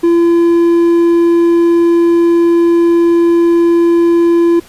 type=tone with hard clipping; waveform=triangle; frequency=339.8 Hz; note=F4; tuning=47 cents flat; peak=-7 dBFS; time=0.03-4.6 s; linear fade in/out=10 ms; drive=6 dB; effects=pink hiss -40 dBFS RMS until 4.68 s + resampled to 32000 Hz